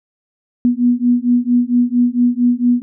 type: beating tone pair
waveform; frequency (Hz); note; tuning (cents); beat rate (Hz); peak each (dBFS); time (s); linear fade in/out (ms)
sine; 241.4 / 245.8; B3 / B3; -39 / -8; 4.4; -14; 0.65-2.82; 0
effects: none